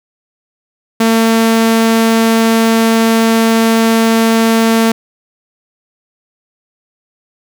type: tone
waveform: sawtooth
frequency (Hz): 225.9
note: A3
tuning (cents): +46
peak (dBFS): -4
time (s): 1-4.92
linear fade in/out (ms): 5
effects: none